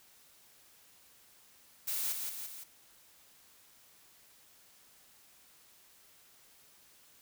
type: noise with echo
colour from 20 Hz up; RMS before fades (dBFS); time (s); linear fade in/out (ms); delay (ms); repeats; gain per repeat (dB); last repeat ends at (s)
blue; -35; 1.87-2.13; 10; 170; 3; -4; 2.64
effects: white hiss -62 dBFS RMS until 7.21 s